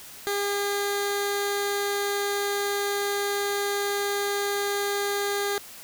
15% pulse tone with notch filter, 404.3 Hz, G#4, 46 cents flat, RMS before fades -27 dBFS, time 0.27-5.58 s, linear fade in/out 0 ms, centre 1000 Hz, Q 1.5, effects white hiss -44 dBFS RMS until 5.83 s

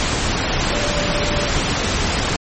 sine tone in noise, 587.3 Hz, D5, in tune, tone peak -24 dBFS, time 0.73-1.48 s, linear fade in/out 0 ms, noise pink, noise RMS -19 dBFS, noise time 0-2.36 s, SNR -8 dB, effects low-pass 11000 Hz 12 dB/octave + MP3 32 kbps

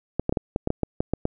clicks, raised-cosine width 2 ms, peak -9 dBFS, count 11, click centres 0.196 / 0.294 / 0.325 / 0.372 / 0.561 / 0.674 / 0.704 / 0.833 / 1.005 / 1.136 / 1.254 s, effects none

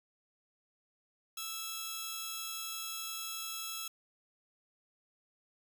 10% pulse tone pair together, 1318.5 / 3322 Hz, E6 / G#7, 0 / 0 cents, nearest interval octave + major third, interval 1600 cents, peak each -34 / -33 dBFS, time 1.37-3.88 s, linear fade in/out 5 ms, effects none

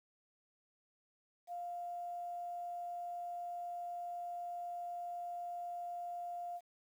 sine tone with quantisation, 701 Hz, F5, 6 cents sharp, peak -40 dBFS, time 1.47-6.61 s, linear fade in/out 50 ms, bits 11, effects none

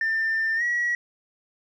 sine tone with pitch glide, 1792 to 1920.6 Hz, A6 to B6, +31 to -49 cents, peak -20 dBFS, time 0.01-0.95 s, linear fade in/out 2 ms, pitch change +120 cents, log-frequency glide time 0.56-0.63 s, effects tanh soft clip ceiling -19 dBFS + 10-bit

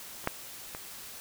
clicks, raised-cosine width 0.5 ms, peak -30 / -12 / -23 dBFS, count 3, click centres 0.242 / 0.274 / 0.749 s, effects white hiss -45 dBFS RMS until 1.2 s

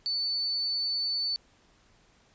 sine tone, 4495 Hz, C#8, 23 cents sharp, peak -27 dBFS, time 0.06-1.36 s, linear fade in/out 0 ms, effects pink hiss -63 dBFS RMS until 2.34 s + resampled to 16000 Hz

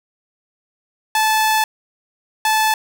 sawtooth tone bursts at uneven times, 871 Hz, A5, 18 cents flat, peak -10 dBFS, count 2, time 1.15-1.64 / 2.45-2.74 s, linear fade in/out 2 ms, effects none

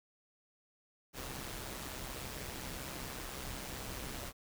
pink noise with amplitude modulation, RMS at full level -41 dBFS, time 1.13-4.33 s, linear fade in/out 50 ms, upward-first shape sine, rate 131 Hz, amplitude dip 55%, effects none

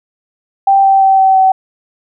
sine tone with pitch steps, 784 / 778.1 / 772.3 / 766.5 / 760.8 Hz, G5 / G5 / G5 / G5 / F#5, 0 / -13 / -26 / -39 / +48 cents, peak -5 dBFS, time 0.67-1.52 s, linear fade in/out 5 ms, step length 170 ms, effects none

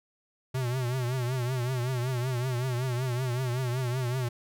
square tone with vibrato, 125.7 Hz, B2, 31 cents sharp, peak -28 dBFS, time 0.54-4.29 s, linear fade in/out 10 ms, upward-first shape triangle, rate 5.3 Hz, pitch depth 110 cents each way, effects none

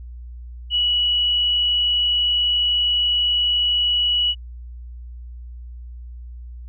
sine tone with frequency modulation, 2933 Hz, F#7, 16 cents flat, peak -16 dBFS, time 0.7-4.35 s, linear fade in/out 50 ms, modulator 47.9 Hz, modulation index 0.26, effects added 60 Hz sine -33 dBFS peak until 6.68 s

